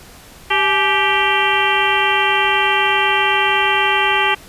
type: harmonic tone with a mistuned harmonic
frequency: 392 Hz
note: G4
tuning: in tune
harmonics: 1 / 2 / 3 / 4 / 5 / 6 / 7 / 8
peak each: -23 / -19 / -21 / -23 / -20 / -22 / -21 / -22 dBFS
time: 0.5-4.35 s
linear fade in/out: 10 ms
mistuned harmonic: 2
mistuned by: +130 cents
effects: pink hiss -41 dBFS RMS until 4.48 s + resampled to 32000 Hz